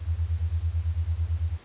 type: beating tone pair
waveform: sine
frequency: 78 / 87 Hz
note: D#2 / F2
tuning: +5 / -6 cents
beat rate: 9 Hz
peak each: -27 dBFS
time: 0-1.58 s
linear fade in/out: 50 ms
effects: pink hiss -52 dBFS RMS until 1.64 s + resampled to 8000 Hz